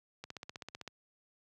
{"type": "click train", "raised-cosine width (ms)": 0.2, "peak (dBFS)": -26, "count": 11, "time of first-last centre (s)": [0.24, 0.877], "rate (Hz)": 15.7, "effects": ["high-pass 80 Hz 12 dB/octave"]}